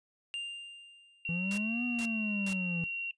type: tone with exponential decay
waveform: triangle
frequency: 2794 Hz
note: F7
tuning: in tune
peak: -31 dBFS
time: 0.34-1.54 s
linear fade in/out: 0 ms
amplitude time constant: 260 ms
type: tone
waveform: sine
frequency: 2747 Hz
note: F7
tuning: 29 cents flat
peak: -33 dBFS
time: 1.25-3.11 s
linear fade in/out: 2 ms
type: linear two-way sweep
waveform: triangle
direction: up then down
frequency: 164.81 to 246.9 to 164.81 Hz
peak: -30 dBFS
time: 1.29-2.84 s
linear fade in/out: 0 ms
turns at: 1.85 s
type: noise bursts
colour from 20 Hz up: white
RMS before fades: -41 dBFS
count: 3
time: 1.51-2.531 s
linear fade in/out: 0 ms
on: 67 ms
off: 410 ms
effects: noise-tail reverb RT60 0.1 s tail -17 dB re dry + resampled to 22050 Hz